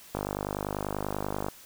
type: click train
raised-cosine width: 1 ms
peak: -16 dBFS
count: 68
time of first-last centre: 0.15-1.485 s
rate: 50.2 Hz
effects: white hiss -51 dBFS RMS until 1.65 s